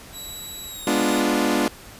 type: tone with pitch glide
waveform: 15% pulse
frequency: 3906 to 3708 Hz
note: B7 to A#7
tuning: -20 to -10 cents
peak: -27 dBFS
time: 0.12-1.24 s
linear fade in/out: 50 ms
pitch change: -90 cents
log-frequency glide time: 0.63-0.88 s
type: chord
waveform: sawtooth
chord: G# diminished seventh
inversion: none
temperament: equal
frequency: 207.7 / 246.9 / 293.7 / 349.2 Hz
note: G#3 / B3 / D4 / F4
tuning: 0 / 0 / 0 / 0 cents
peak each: -22 / -20 / -19 / -21 dBFS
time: 0.87-1.68 s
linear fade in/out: 2 ms
effects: pink hiss -43 dBFS RMS until 1.99 s + resampled to 32000 Hz